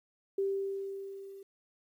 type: tone with level ramp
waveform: sine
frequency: 392 Hz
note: G4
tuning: in tune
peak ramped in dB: -27 to -46 dBFS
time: 0.38-1.43 s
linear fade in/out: 5 ms
effects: 11-bit